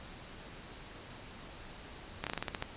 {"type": "slowing click train", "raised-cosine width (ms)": 0.3, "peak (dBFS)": -18, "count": 9, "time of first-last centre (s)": [2.24, 2.624], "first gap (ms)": 27, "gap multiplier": 1.16, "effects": ["pink hiss -49 dBFS RMS until 2.76 s", "resampled to 8000 Hz"]}